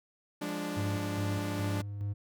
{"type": "chord", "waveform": "sawtooth", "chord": "D diminished", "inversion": "first", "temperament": "equal with one note detuned", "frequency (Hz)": [174.61, 206.2, 293.7], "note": ["F3", "Ab3", "D4"], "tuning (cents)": [0, -12, 0], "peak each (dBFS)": [-36, -36, -32], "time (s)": [0.41, 1.82], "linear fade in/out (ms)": 10}
{"type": "tone with tremolo", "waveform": "triangle", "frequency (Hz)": 101.7, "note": "G#2", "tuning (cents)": -36, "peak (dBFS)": -29, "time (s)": [0.76, 2.14], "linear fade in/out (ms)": 20, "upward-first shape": "square", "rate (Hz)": 2.4, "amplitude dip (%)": 45}
{"effects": []}